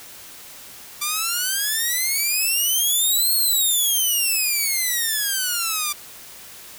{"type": "exponential two-way sweep", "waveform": "5% pulse", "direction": "up then down", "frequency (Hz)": [1169, 4328, 1169], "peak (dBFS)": -10, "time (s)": [1.01, 5.93], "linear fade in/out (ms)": 10, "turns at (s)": 3.35, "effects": ["white hiss -41 dBFS RMS until 6.78 s"]}